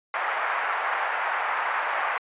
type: band-pass noise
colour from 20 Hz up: pink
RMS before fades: -27 dBFS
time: 0.14-2.18 s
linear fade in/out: 2 ms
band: 750 to 2000 Hz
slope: 24 dB/octave
effects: resampled to 8000 Hz